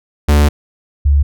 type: tone pair in turn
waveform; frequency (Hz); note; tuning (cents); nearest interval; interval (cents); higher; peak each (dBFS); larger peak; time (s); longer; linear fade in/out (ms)
45% pulse / sine; 73.42 / 71.25; D2 / C#2; 0 / +48; minor second; 52; first; -7; neither; 0.28-0.49 / 1.05-1.23; first; 10
effects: none